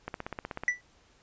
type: click train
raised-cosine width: 0.5 ms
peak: -20 dBFS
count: 10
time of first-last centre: 0.08-0.636 s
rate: 16.2 Hz
type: tone with exponential decay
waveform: triangle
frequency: 1968 Hz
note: B6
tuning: 7 cents flat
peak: -18 dBFS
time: 0.68-0.81 s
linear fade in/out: 1 ms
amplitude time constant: 27 ms
effects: pink hiss -63 dBFS RMS until 1.22 s + resampled to 16000 Hz